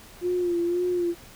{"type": "tone with vibrato", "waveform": "sine", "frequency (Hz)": 351.2, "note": "F4", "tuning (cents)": 10, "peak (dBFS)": -22, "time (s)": [0.21, 1.15], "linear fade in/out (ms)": 50, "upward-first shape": "sine", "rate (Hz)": 1.9, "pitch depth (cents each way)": 43, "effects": ["pink hiss -48 dBFS RMS until 1.35 s"]}